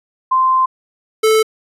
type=tone pair in turn; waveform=sine / square; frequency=1041 / 437.7 Hz; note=C6 / A4; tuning=-9 / -9 cents; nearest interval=octave + minor third; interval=1500 cents; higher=first; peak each=-10 dBFS; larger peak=neither; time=0.31-0.66 / 1.23-1.43 s; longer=first; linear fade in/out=10 ms; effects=resampled to 32000 Hz